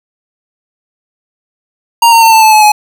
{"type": "tone with pitch steps", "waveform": "square", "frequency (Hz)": [932.3, 916.8, 901.6, 886.6, 871.9, 857.4, 843.2], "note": ["A#5", "A#5", "A5", "A5", "A5", "A5", "G#5"], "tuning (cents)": [0, -29, 42, 13, -16, -45, 26], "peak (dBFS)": -3, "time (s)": [2.02, 2.72], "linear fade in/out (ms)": 5, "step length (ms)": 100, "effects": []}